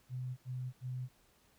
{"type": "tone bursts", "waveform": "sine", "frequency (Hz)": 127, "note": "B2", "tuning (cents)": 49, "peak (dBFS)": -37, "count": 3, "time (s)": [0.09, 1.088], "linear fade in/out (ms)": 50, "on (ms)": 280, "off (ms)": 79, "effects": ["pink hiss -69 dBFS RMS until 1.58 s"]}